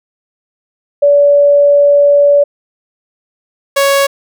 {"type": "tone pair in turn", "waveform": ["sine", "sawtooth"], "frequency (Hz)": [574, 555.7], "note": ["D5", "C#5"], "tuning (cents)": [-40, 4], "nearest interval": "minor second", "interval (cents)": 56, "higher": "first", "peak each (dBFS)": -4, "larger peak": "neither", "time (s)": [[1.02, 2.44], [3.76, 4.07]], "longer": "first", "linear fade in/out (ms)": 10, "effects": []}